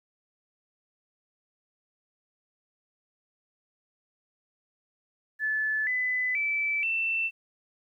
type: tone with pitch steps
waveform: sine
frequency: 1735 / 2005 / 2316 / 2676 Hz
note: A6 / B6 / D7 / E7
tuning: -25 / +26 / -25 / +25 cents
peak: -25 dBFS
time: 5.39-7.31 s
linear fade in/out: 50 ms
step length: 480 ms
effects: 11-bit